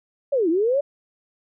sine linear two-way sweep, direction down then up, 587.3 to 310 to 587.3 Hz, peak -17 dBFS, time 0.32-0.81 s, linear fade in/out 10 ms, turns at 0.49 s, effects none

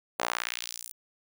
sawtooth tone with high-pass filter sweep, 58.9 Hz, A#1, 19 cents sharp, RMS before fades -35 dBFS, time 0.19-0.92 s, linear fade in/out 5 ms, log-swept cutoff 610 to 11000 Hz, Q 1.3, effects none

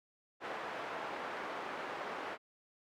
pink band-pass noise, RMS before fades -42 dBFS, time 0.4-2.38 s, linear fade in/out 50 ms, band 500 to 1700 Hz, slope 12 dB/octave, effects none

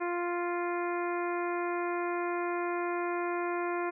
harmonic tone, 349.2 Hz, F4, in tune, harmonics 1 / 2 / 3 / 4 / 5 / 6 / 7, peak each -32 / -37 / -37 / -41 / -44 / -45 / -46 dBFS, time 0-3.91 s, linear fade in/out 20 ms, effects none

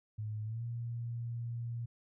sine tone with pitch glide, 107.4 to 117.8 Hz, A2 to A#2, -41 to +19 cents, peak -36 dBFS, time 0.18-1.86 s, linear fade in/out 10 ms, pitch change +160 cents, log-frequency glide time 0.44-0.63 s, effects none

